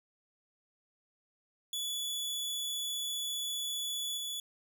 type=tone with level steps; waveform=sawtooth; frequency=3427 Hz; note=A7; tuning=46 cents flat; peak=-31 / -33 dBFS; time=1.73-4.4 s; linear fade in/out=2 ms; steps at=4.17 s; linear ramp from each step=5 ms; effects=none